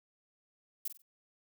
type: noise with echo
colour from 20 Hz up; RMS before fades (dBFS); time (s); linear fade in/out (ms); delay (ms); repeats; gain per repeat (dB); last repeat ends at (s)
violet; -36; 0.85-0.88; 5; 47; 3; -10; 1.021
effects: none